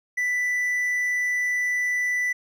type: tone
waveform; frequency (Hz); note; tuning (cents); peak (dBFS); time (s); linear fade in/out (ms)
triangle; 1981; B6; +5; -20; 0.17-2.33; 10
effects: none